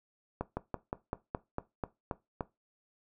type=slowing click train; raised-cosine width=1 ms; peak=-19 dBFS; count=10; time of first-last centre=0.41-2.408 s; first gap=160 ms; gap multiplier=1.08; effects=noise-tail reverb RT60 0.2 s tail -17 dB re dry